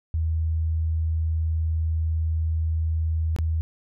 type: tone with dropouts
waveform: sine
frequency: 80.3 Hz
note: E2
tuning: 45 cents flat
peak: -21 dBFS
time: 0.14-3.61 s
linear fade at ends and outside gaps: 0 ms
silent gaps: 3.363-3.387 s
effects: none